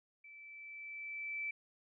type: tone with level ramp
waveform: sine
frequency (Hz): 2320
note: D7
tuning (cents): -22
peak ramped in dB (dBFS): -53 to -36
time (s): 0.24-1.51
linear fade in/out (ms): 5
effects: none